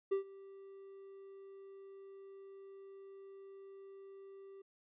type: tone with ADSR envelope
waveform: triangle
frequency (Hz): 390.9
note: G4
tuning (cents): -5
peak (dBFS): -27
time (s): 0.11-4.62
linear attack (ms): 13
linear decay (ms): 110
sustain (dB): -22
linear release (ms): 7
effects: resampled to 8000 Hz